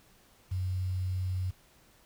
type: tone with quantisation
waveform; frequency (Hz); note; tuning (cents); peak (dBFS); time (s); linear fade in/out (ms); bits
sine; 92.5; F#2; 0; -29; 0.51-1.51; 10; 9
effects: pink hiss -62 dBFS RMS until 2.05 s